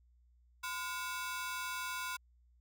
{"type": "ring-modulated tone", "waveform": "sawtooth", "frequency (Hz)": 1224, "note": "D#6", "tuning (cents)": -29, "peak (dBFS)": -31, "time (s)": [0.63, 2.17], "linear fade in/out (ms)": 10, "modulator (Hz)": 208, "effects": ["added 60 Hz sine -64 dBFS peak until 2.6 s"]}